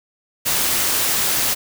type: noise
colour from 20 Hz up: white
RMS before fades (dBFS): -19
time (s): 0.45-1.55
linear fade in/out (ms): 20
effects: none